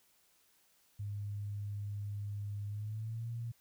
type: tone with pitch glide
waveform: sine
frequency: 102.3 to 116.84 Hz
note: G#2 to A#2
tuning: -26 to +4 cents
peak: -37 dBFS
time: 0.99-3.52 s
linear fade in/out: 10 ms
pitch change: +230 cents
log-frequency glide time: 2.68-3.3 s
effects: white hiss -70 dBFS RMS until 3.6 s